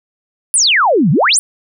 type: exponential two-way sweep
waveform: sine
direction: down then up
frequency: 10548 to 133.8 to 10548 Hz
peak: -8 dBFS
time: 0.54-1.39 s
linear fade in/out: 0 ms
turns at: 1.11 s
effects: none